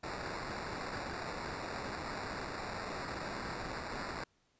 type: noise with sample-and-hold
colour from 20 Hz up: white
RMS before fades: -41 dBFS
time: 0.03-4.24 s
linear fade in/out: 5 ms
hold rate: 3150 Hz
effects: pink hiss -74 dBFS RMS until 4.59 s + resampled to 16000 Hz